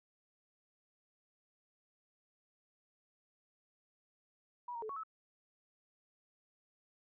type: tone with pitch steps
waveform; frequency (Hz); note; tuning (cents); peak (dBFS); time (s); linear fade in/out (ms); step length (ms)
sine; 971 / 931 / 434.3 / 1115 / 1299; B5 / A#5 / A4 / C#6 / E6; -30 / -2 / -23 / +10 / -26; -40; 4.68-5.035; 5; 71
effects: none